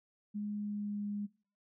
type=tone with pitch glide; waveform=sine; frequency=207.7 to 205.3 Hz; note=G#3 to G#3; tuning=0 to -20 cents; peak=-35 dBFS; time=0.34-1.27 s; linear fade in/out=20 ms; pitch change=-20 cents; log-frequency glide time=0.53-1.06 s; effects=noise-tail reverb RT60 0.4 s tail -22 dB re dry